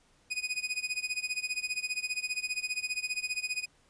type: tone with tremolo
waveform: sawtooth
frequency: 2489 Hz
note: D#7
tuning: in tune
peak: -25 dBFS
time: 0.3-3.66 s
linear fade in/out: 20 ms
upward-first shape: sine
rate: 15 Hz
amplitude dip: 90%
effects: pink hiss -66 dBFS RMS until 3.89 s + resampled to 22050 Hz